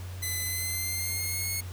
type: tone with pitch glide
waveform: 5% pulse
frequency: 2019 to 2176 Hz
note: B6 to C#7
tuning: +38 to -33 cents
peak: -20 dBFS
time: 0.22-1.61 s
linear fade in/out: 10 ms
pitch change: +129 cents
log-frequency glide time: 0.41-1.47 s
effects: added 91 Hz sine -36 dBFS peak until 1.72 s + pink hiss -48 dBFS RMS until 1.72 s